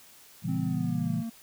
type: chord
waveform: sine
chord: A# diminished seventh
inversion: none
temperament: just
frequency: 116.54 / 139.85 / 167.82 / 201.4 Hz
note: A#2 / C#3 / E3 / G3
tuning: 0 / +16 / +31 / +47 cents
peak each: -34 / -35 / -30 / -35 dBFS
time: 0.42-1.24 s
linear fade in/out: 50 ms
type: tone with pitch glide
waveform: triangle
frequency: 260.8 to 228.4 Hz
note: C4 to A#3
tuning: -5 to -35 cents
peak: -30 dBFS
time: 0.48-1.3 s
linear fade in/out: 10 ms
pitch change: -230 cents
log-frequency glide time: 0.59-1.13 s
effects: white hiss -54 dBFS RMS until 1.42 s